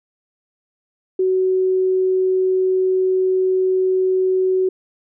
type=tone; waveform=sine; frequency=374 Hz; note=F#4; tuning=19 cents sharp; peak=-14 dBFS; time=1.19-4.69 s; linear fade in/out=5 ms; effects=none